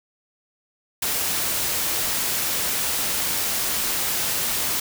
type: noise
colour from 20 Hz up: white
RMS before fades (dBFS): -24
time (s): 1.02-4.8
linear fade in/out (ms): 5
effects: none